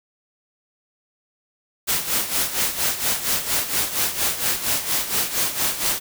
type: noise with tremolo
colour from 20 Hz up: white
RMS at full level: -20 dBFS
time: 1.87-6 s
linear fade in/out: 20 ms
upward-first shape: sine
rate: 4.3 Hz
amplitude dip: 70%
effects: none